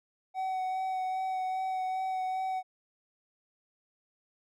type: tone with vibrato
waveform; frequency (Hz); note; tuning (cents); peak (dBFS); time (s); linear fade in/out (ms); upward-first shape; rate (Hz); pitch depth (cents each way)
triangle; 752; F#5; +28; -28; 0.34-2.63; 50; sine; 2.5; 14
effects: none